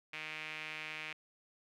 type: tone with band-pass filter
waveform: sawtooth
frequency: 155.2 Hz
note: D#3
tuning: 4 cents flat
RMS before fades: -44 dBFS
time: 0.13-1.13 s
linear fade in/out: 5 ms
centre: 2400 Hz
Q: 3.8
effects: none